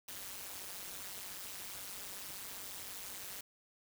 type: noise with amplitude modulation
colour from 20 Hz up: white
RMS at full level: -42 dBFS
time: 0.08-3.41 s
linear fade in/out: 5 ms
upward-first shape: sine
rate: 194 Hz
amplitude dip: 100%
effects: none